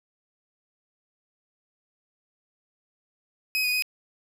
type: tone with pitch steps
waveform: 30% pulse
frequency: 2529 / 2479 / 2504 Hz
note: D#7 / D#7 / D#7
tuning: +28 / -7 / +10 cents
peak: -20 dBFS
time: 3.55-3.823 s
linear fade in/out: 0 ms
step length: 91 ms
effects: none